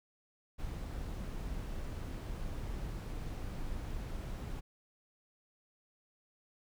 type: noise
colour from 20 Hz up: brown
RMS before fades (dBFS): -40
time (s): 0.58-4.61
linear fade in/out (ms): 20
effects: none